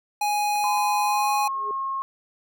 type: tone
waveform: square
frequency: 830.6 Hz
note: G#5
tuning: in tune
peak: -22 dBFS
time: 0.21-1.48 s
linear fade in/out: 5 ms
type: clicks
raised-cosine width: 0.5 ms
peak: -31 dBFS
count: 2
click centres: 0.558 / 0.776 s
type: tone with pitch glide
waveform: sine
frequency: 1021 to 1079.8 Hz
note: C6 to C#6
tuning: -43 to -46 cents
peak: -25 dBFS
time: 0.64-2.02 s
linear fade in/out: 0 ms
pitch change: +97 cents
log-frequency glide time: 1.03-1.3 s
type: tone with exponential growth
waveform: sine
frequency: 415.3 Hz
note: G#4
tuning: in tune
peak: -30 dBFS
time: 1.48-1.71 s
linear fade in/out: 1 ms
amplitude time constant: 50 ms
effects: none